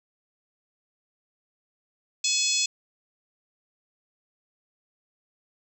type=harmonic tone; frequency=853 Hz; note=G#5; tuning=46 cents sharp; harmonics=3 / 4 / 5 / 6 / 7 / 8 / 9; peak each=-30 / -30 / -30 / -30 / -30 / -30 / -30 dBFS; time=2.24-2.66 s; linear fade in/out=5 ms; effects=9-bit